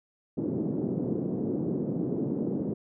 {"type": "band-pass noise", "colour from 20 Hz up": "white", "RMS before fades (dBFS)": -30, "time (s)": [0.37, 2.74], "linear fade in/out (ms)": 10, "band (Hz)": [140, 370], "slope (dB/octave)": 24, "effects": []}